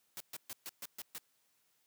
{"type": "noise bursts", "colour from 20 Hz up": "white", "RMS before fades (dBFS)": -44, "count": 7, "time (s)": [0.17, 1.181], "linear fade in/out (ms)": 0, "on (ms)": 33, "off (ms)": 130, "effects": ["white hiss -75 dBFS RMS until 1.86 s", "high-pass 100 Hz 12 dB/octave"]}